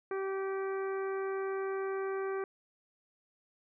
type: harmonic tone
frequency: 387 Hz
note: G4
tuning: 22 cents flat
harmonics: 1 / 2 / 3 / 4 / 5 / 6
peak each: -33 / -45 / -43 / -46 / -51 / -54 dBFS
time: 0.11-2.44 s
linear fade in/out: 2 ms
effects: none